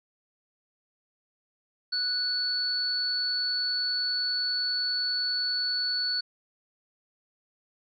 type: tone pair together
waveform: sine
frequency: 1480 / 4435 Hz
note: F#6 / C#8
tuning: 0 / 0 cents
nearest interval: octave + perfect fifth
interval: 1900 cents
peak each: -35 / -26 dBFS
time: 1.92-6.21 s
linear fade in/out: 10 ms
effects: none